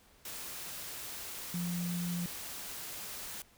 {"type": "tone in noise", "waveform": "sine", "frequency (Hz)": 174.61, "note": "F3", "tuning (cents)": 0, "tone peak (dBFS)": -33, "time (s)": [1.54, 2.26], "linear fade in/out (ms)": 2, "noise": "white", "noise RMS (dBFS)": -43, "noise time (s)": [0.25, 3.42], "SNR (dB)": 7, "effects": ["pink hiss -63 dBFS RMS until 3.57 s"]}